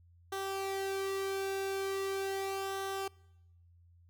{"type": "tone with flanger", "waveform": "sawtooth", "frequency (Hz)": 388.9, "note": "G4", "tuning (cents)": -14, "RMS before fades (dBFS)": -36, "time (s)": [0.32, 3.08], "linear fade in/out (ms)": 5, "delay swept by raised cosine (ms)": [0.42, 1.62], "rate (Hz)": 0.4, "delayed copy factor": -0.55, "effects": ["noise-tail reverb RT60 1.0 s tail -25 dB re dry", "added 86 Hz sine -59 dBFS peak until 4.09 s"]}